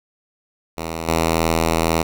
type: tone with level steps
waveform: 5% pulse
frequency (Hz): 81.9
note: E2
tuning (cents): -11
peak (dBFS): -14 / -5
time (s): 0.77-2.03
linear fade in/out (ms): 10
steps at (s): 1.08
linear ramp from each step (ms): 5
effects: none